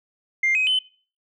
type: tone with pitch steps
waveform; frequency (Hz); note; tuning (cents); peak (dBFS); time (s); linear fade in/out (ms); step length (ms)
sine; 2100 / 2526 / 3039; C7 / D#7 / F#7; +6 / +26 / +46; -16; 0.43-0.79; 5; 120
effects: noise-tail reverb RT60 0.4 s tail -21 dB re dry + tanh soft clip ceiling -14 dBFS